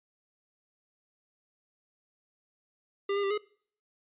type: tone with pitch steps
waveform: square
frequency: 398.6 / 404.2 / 394 / 419.6 Hz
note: G4 / G#4 / G4 / G#4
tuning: +29 / -47 / +9 / +18 cents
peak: -28 dBFS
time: 3.09-3.378 s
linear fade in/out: 5 ms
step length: 72 ms
effects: noise-tail reverb RT60 0.5 s tail -22 dB re dry + resampled to 8000 Hz